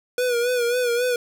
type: tone with vibrato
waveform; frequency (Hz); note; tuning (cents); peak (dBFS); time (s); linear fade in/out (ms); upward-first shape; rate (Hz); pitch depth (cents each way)
square; 486.1; B4; -28; -20; 0.18-1.16; 2; sine; 3.7; 58
effects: none